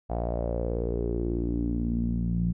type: tone with low-pass filter sweep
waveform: sawtooth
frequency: 58.27 Hz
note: A#1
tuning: in tune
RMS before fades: -28 dBFS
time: 0.09-2.53 s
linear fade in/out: 20 ms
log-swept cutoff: 720 to 170 Hz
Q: 5.6
effects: none